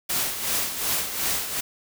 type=noise with tremolo; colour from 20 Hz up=white; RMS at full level=-24 dBFS; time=0.09-1.61 s; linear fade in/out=10 ms; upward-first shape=sine; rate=2.7 Hz; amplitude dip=60%; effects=none